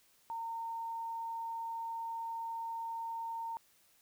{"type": "tone", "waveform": "sine", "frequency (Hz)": 915, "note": "A#5", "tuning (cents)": -32, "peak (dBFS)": -37, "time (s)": [0.3, 3.57], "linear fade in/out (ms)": 0, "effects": ["white hiss -68 dBFS RMS until 4.01 s"]}